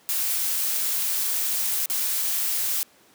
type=noise with dropouts; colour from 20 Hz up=blue; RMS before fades=-25 dBFS; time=0.09-2.83 s; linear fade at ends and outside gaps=0 ms; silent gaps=1.858-1.899 s; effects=pink hiss -56 dBFS RMS until 3.14 s + high-pass 200 Hz 12 dB/octave